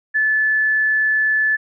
sine tone, 1736 Hz, A6, 24 cents flat, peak -14 dBFS, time 0.14-1.57 s, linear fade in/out 20 ms, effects none

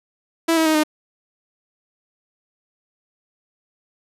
sawtooth tone with pitch steps, 329.6 / 321.5 / 313.6 / 305.9 Hz, E4 / E4 / D#4 / D#4, 0 / -43 / +14 / -29 cents, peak -11 dBFS, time 0.48-0.836 s, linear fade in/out 10 ms, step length 89 ms, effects resampled to 32000 Hz

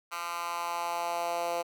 10% pulse tone with high-pass filter sweep, 171.6 Hz, F3, 30 cents flat, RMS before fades -33 dBFS, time 0.11-1.63 s, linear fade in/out 20 ms, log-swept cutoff 1300 to 560 Hz, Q 2.5, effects none

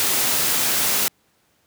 white noise, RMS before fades -20 dBFS, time 0-1.08 s, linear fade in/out 0 ms, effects pink hiss -63 dBFS RMS until 1.66 s + high-pass 100 Hz 12 dB/octave

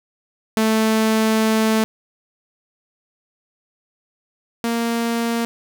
sawtooth tone pair in turn, 220 / 232.4 Hz, A3 / A#3, 0 / -5 cents, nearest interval minor second, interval 95 cents, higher second, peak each -11 / -15 dBFS, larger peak first, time 0.57-1.84 / 4.64-5.45 s, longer first, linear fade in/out 0 ms, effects none

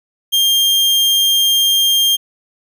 40% pulse tone, 3199 Hz, G7, 34 cents sharp, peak -10 dBFS, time 0.32-2.17 s, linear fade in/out 20 ms, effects none

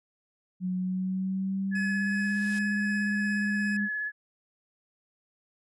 sine tone with pitch glide, 183.5 to 204.8 Hz, F#3 to G#3, -14 to -24 cents, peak -27 dBFS, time 0.6-3.89 s, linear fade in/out 50 ms, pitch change +190 cents, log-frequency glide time 0.77-2.5 s
sine tone with vibrato, 1703 Hz, G#6, 43 cents sharp, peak -29 dBFS, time 1.71-4.12 s, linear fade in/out 50 ms, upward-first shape sine, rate 17 Hz, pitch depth 16 cents each way
sawtooth tone with tremolo, 2540 Hz, D#7, 35 cents sharp, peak -37 dBFS, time 1.75-3.77 s, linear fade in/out 5 ms, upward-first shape triangle, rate 2.7 Hz, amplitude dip 40%
white noise with exponential growth, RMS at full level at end -42 dBFS, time 1.76-2.59 s, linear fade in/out 5 ms, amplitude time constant 180 ms
effects resampled to 24000 Hz

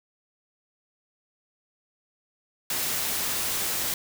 white noise, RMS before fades -28 dBFS, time 2.7-3.94 s, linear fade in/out 2 ms, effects none

